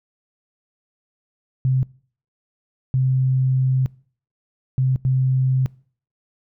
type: tone bursts at uneven times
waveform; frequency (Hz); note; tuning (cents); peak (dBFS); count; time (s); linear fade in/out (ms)
sine; 130.5; C3; -4; -15; 4; 1.65-1.83 / 2.94-3.86 / 4.78-4.96 / 5.05-5.66; 0
effects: noise-tail reverb RT60 0.5 s tail -24 dB re dry